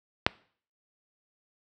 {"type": "click", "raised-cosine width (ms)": 0.3, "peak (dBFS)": -3, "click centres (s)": 0.265, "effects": ["noise-tail reverb RT60 0.5 s tail -23 dB re dry", "high-pass 60 Hz 12 dB/octave"]}